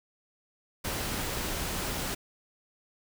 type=noise; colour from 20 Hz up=pink; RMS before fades=-33 dBFS; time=0.84-2.15 s; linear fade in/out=10 ms; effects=none